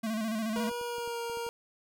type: tone with vibrato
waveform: square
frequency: 220 Hz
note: A3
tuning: in tune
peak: -31 dBFS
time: 0.03-0.7 s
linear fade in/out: 10 ms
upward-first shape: square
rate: 14 Hz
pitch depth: 49 cents each way
type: tone with pitch glide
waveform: 25% pulse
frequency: 480 to 468 Hz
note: B4 to A#4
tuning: -49 to +7 cents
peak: -30 dBFS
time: 0.56-1.49 s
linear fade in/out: 0 ms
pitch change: -44 cents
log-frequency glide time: 0.81-1.2 s
type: clicks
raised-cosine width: 2 ms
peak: -37 dBFS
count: 8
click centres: 0.577 / 0.714 / 0.813 / 0.983 / 1.076 / 1.298 / 1.372 / 1.466 s
effects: none